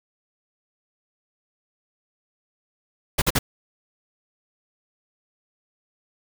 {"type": "noise bursts", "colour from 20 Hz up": "pink", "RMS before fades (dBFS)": -19, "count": 3, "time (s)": [3.18, 3.39], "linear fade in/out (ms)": 10, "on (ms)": 40, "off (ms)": 45, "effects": []}